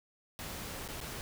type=noise with dropouts; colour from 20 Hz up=pink; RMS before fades=-42 dBFS; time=0.39-1.21 s; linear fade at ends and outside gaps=0 ms; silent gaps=0.878-0.887 / 1.004-1.012 s; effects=none